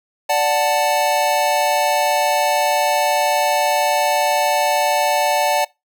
square chord, D major, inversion none, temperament equal, 587.3 / 740 / 880 Hz, D5 / F#5 / A5, 0 / 0 / 0 cents, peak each -20 dBFS, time 0.29-5.65 s, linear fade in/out 10 ms, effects noise-tail reverb RT60 0.2 s tail -22 dB re dry

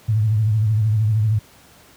sine tone with vibrato, 108.2 Hz, A2, 29 cents flat, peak -14 dBFS, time 0.08-1.39 s, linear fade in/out 10 ms, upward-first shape triangle, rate 13 Hz, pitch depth 93 cents each way, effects pink hiss -49 dBFS RMS until 1.96 s + high-pass 60 Hz 12 dB/octave

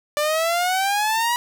sawtooth exponential sweep, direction up, 587.3 to 973 Hz, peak -15 dBFS, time 0.17-1.36 s, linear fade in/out 0 ms, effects none

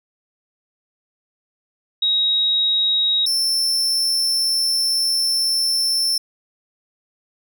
sine / 40% pulse tone pair in turn, 3799 / 5359 Hz, A#7 / E8, +32 / +28 cents, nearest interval tritone, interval 596 cents, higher second, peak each -15 / -16 dBFS, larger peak first, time 2.02-3.26 / 3.26-6.18 s, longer second, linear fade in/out 5 ms, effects none

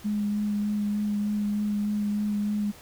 sine tone with vibrato, 207.7 Hz, G#3, in tune, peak -24 dBFS, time 0.04-2.72 s, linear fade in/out 20 ms, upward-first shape sine, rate 3.3 Hz, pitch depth 14 cents each way, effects pink hiss -49 dBFS RMS until 2.81 s

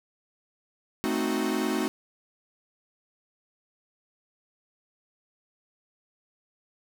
45% pulse chord, A diminished seventh, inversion none, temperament equal, 220 / 261.6 / 311.1 / 370 Hz, A3 / C4 / Eb4 / Gb4, 0 / 0 / 0 / 0 cents, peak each -31 dBFS, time 1.04-1.88 s, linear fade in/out 0 ms, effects none

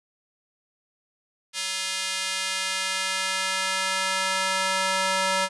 square tone with high-pass filter sweep, 189.7 Hz, F#3, 43 cents sharp, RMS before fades -26 dBFS, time 1.53-5.49 s, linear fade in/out 50 ms, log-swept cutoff 2900 to 820 Hz, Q 0.8, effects resampled to 24000 Hz

